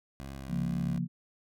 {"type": "tone with vibrato", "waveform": "15% pulse", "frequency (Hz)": 66.9, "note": "C2", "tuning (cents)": 39, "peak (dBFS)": -34, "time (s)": [0.2, 0.99], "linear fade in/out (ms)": 0, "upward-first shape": "triangle", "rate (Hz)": 2.2, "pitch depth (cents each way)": 42}
{"type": "chord", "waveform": "sine", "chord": "Bb minor", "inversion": "first", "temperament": "equal", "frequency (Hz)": [138.59, 174.61, 233.1], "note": ["Db3", "F3", "Bb3"], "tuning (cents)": [0, 0, 0], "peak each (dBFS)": [-34, -31, -36], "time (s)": [0.48, 1.08], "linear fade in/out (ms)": 50}
{"effects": []}